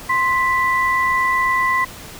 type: tone pair together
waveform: sine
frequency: 1047.3 / 1975.5 Hz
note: C6 / B6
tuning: +1 / 0 cents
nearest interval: major seventh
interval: 1099 cents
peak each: -17 / -18 dBFS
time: 0.09-1.85 s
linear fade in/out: 10 ms
effects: pink hiss -36 dBFS RMS until 2.19 s